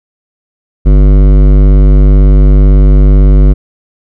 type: tone with hard clipping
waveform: sine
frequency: 49 Hz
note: G1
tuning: in tune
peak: -3 dBFS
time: 0.85-3.54 s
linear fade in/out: 20 ms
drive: 15 dB
effects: none